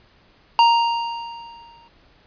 square tone with exponential decay, 932.3 Hz, A#5, in tune, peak -10 dBFS, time 0.59-1.88 s, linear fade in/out 1 ms, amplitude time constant 280 ms, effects pink hiss -55 dBFS RMS until 2.26 s + resampled to 11025 Hz

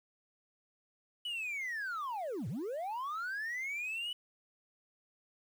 sine linear two-way sweep, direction down then up, 2985 to 98 to 2985 Hz, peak -33 dBFS, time 1.25-4.13 s, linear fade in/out 5 ms, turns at 2.48 s, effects tanh soft clip ceiling -35 dBFS + 10-bit

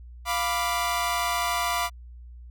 sawtooth chord, B diminished, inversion second, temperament equal, 698.5 / 987.8 / 1174.7 Hz, F5 / B5 / D6, 0 / 0 / 0 cents, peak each -25 dBFS, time 0.25-1.9 s, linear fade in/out 50 ms, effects added 60 Hz sine -41 dBFS peak until 2.5 s

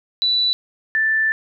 sine tone pair in turn, 3962 / 1764.9 Hz, B7 / A6, +5 / +5 cents, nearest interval octave + major second, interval 1400 cents, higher first, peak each -15 dBFS, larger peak neither, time 0.22-0.53 / 0.95-1.32 s, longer second, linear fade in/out 0 ms, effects none

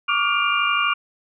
sine tone cluster, 1137 / 1189 / 1418 / 2382 / 2800 Hz, C#6 / D6 / F6 / D7 / F7, +44 / +21 / +26 / +24 / +4 cents, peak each -24 dBFS, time 0.08-0.94 s, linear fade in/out 10 ms, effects none

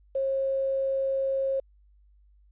sine tone with quantisation, 539 Hz, C#5, 49 cents flat, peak -24 dBFS, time 0.15-1.6 s, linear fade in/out 5 ms, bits 9, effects added 50 Hz sine -56 dBFS peak until 2.51 s + resampled to 8000 Hz

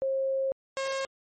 sine / sawtooth tone pair in turn, 536 / 538.9 Hz, C5 / C#5, +42 / -49 cents, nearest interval unison, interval 9 cents, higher second, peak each -25 dBFS, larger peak neither, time 0.02-0.52 / 0.77-1.05 s, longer first, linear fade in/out 0 ms, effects MP3 32 kbps

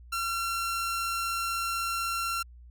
sawtooth tone, 1364 Hz, F6, 41 cents flat, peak -25 dBFS, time 0.12-2.43 s, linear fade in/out 10 ms, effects added 60 Hz sine -47 dBFS peak until 2.7 s

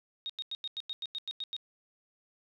sine tone bursts, 3729 Hz, A#7, in tune, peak -34 dBFS, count 11, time 0.26-1.565 s, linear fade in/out 0 ms, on 35 ms, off 92 ms, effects none

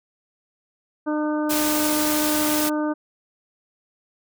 harmonic tone, 302.6 Hz, D#4, 48 cents flat, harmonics 1 / 2 / 3 / 4 / 5, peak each -22 / -28 / -32 / -34 / -36 dBFS, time 1.06-2.94 s, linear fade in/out 20 ms
white noise, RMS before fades -25 dBFS, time 1.49-2.7 s, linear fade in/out 20 ms
effects none

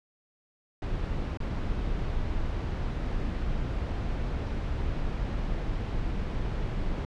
brown noise with dropouts, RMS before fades -30 dBFS, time 0.82-7.05 s, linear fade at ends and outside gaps 2 ms, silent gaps 1.373-1.402 s, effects low-pass 4000 Hz 12 dB/octave

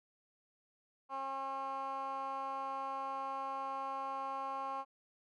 15% pulse tone with band-pass filter, 270.2 Hz, C#4, 44 cents flat, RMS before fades -40 dBFS, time 1.09-4.85 s, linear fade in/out 50 ms, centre 1000 Hz, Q 3.8, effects none

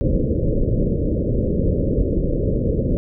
pink low-pass noise, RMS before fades -19 dBFS, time 0.01-2.97 s, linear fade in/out 0 ms, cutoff 570 Hz, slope 96 dB/octave, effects none

